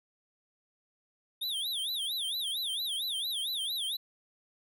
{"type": "tone with vibrato", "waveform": "square", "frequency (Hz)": 3533, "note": "A7", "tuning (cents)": 6, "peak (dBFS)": -32, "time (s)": [1.41, 3.97], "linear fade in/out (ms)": 10, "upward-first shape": "sine", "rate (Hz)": 4.4, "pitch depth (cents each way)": 220, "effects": []}